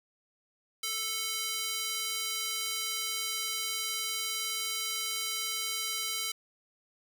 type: tone with high-pass filter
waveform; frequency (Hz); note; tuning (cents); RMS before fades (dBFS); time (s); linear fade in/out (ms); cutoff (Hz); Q
square; 440.2; A4; +1; -34; 0.83-6.32; 5; 3100; 0.84
effects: none